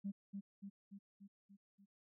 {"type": "tone with echo", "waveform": "sine", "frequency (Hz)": 198.8, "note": "G3", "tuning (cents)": 25, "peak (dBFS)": -38, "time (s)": [0.04, 0.12], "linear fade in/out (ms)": 20, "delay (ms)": 290, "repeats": 6, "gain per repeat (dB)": -4, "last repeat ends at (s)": 1.86, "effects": ["tanh soft clip ceiling -34 dBFS"]}